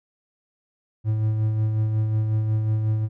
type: tone with tremolo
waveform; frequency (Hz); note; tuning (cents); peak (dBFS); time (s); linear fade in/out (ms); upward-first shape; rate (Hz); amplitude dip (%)
triangle; 108.7; A2; -21; -16; 1.04-3.09; 50; sine; 5.5; 35
effects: none